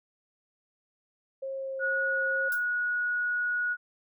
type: tone with vibrato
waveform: sine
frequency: 536 Hz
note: C5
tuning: 42 cents sharp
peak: -32 dBFS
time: 1.42-2.49 s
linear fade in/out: 10 ms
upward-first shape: triangle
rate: 2.1 Hz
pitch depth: 8 cents each way
type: tone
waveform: sine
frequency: 1457 Hz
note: F#6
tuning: 27 cents flat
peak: -26 dBFS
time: 1.79-3.77 s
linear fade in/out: 50 ms
type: noise with exponential decay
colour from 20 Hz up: violet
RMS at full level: -35 dBFS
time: 2.52-2.66 s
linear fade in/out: 1 ms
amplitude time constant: 30 ms
effects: none